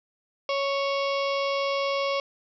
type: harmonic tone with a mistuned harmonic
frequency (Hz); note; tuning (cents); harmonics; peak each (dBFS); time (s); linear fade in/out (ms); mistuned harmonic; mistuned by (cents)
554.4; C#5; 0; 1 / 2 / 4 / 5 / 6 / 7 / 8 / 9 / 10; -26 / -30 / -34 / -37 / -38 / -45 / -43 / -41 / -42; 0.49-2.2; 2; 9; +16
effects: none